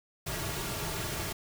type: noise with comb filter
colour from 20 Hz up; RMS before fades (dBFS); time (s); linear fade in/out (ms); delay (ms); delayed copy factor
pink; -35; 0.26-1.33; 10; 3.9; -0.6
effects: none